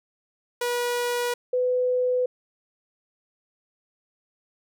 sawtooth / sine tone pair in turn, 484.4 / 500.9 Hz, B4 / B4, -34 / +24 cents, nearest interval minor second, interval 58 cents, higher second, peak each -20 dBFS, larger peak neither, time 0.61-1.34 / 1.53-2.26 s, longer neither, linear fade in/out 5 ms, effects none

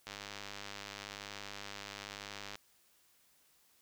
click train, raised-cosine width 0.2 ms, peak -26 dBFS, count 252, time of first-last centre 0.07-2.555 s, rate 101 Hz, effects white hiss -69 dBFS RMS until 3.81 s

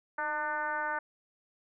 sine tone with frequency modulation, 1200 Hz, D6, 37 cents sharp, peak -30 dBFS, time 0.18-0.99 s, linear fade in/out 5 ms, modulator 296 Hz, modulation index 1.8, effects none

